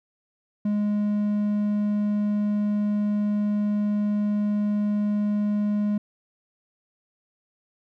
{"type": "tone", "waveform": "triangle", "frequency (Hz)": 207.7, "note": "G#3", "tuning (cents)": 0, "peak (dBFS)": -19, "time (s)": [0.65, 5.98], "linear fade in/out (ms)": 5, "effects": []}